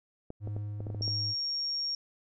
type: clicks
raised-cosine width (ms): 2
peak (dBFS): -27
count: 9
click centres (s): 0.304 / 0.474 / 0.565 / 0.805 / 0.868 / 0.902 / 0.947 / 1.01 / 1.079
type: tone with tremolo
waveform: triangle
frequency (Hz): 103.83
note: G#2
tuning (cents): 0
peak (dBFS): -31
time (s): 0.4-1.35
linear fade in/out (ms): 50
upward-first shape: sine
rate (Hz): 1.8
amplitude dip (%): 25
type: tone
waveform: sine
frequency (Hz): 5550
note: F8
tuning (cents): -12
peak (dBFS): -30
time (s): 1.02-1.95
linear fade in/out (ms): 2
effects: none